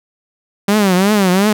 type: tone with vibrato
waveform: sawtooth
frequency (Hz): 196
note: G3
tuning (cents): 0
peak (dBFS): -6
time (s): 0.68-1.53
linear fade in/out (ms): 5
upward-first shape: triangle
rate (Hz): 2.8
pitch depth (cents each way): 180
effects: none